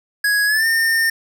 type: tone with pitch glide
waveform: square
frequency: 1665 to 1815.7 Hz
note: G#6 to A#6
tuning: +4 to -46 cents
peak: -15 dBFS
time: 0.24-1.1 s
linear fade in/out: 5 ms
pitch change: +150 cents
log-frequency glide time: 0.46-0.66 s
effects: none